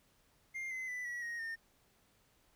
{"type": "tone with pitch steps", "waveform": "triangle", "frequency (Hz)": [2110, 2049, 1989.3, 1931.5, 1875.5, 1821], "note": ["C7", "C7", "B6", "B6", "A#6", "A#6"], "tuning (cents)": [14, -37, 12, -39, 10, -41], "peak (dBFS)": -37, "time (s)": [0.54, 1.56], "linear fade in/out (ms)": 20, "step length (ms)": 170, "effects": ["pink hiss -71 dBFS RMS until 2.55 s"]}